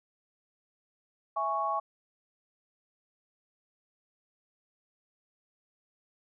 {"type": "chord", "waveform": "sine", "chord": "C# minor", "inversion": "first", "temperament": "equal", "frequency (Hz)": [659.3, 830.6, 1108.7], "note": ["E5", "G#5", "C#6"], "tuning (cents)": [0, 0, 0], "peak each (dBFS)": [-35, -33, -30], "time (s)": [1.36, 1.8], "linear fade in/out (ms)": 10, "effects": []}